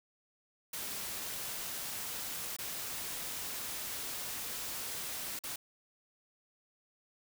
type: noise with dropouts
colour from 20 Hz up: white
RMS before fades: -40 dBFS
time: 0.73-5.56 s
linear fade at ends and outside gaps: 5 ms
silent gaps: 2.566-2.586 / 5.391-5.436 s
effects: none